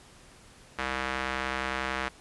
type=tone with band-pass filter; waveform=square; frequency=65.41 Hz; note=C2; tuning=in tune; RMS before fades=-32 dBFS; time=0.78-2.09 s; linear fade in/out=10 ms; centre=1700 Hz; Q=1.2; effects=pink hiss -54 dBFS RMS until 2.2 s + resampled to 24000 Hz